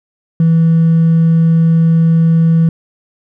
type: tone with hard clipping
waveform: triangle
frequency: 164.1 Hz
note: E3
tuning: 8 cents flat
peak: -6 dBFS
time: 0.4-2.69 s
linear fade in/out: 2 ms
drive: 2 dB
effects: none